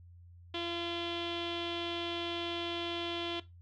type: tone with low-pass filter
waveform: sawtooth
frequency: 341.9 Hz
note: F4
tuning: 37 cents flat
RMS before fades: -37 dBFS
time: 0.54-3.4 s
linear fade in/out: 5 ms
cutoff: 3300 Hz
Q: 7
effects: noise-tail reverb RT60 0.2 s tail -17 dB re dry + added 87 Hz sine -52 dBFS peak until 3.61 s